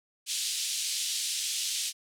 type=band-pass noise; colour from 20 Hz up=pink; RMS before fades=-32 dBFS; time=0.26-1.93 s; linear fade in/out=50 ms; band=3200 to 10000 Hz; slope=24 dB/octave; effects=none